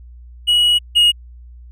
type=tone pair in turn; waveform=triangle; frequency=2913 / 2876 Hz; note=F#7 / F#7; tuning=-28 / -50 cents; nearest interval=unison; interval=22 cents; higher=first; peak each=-9 / -7 dBFS; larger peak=second; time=0.47-0.79 / 0.95-1.12 s; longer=first; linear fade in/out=20 ms; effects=added 60 Hz sine -36 dBFS peak until 1.71 s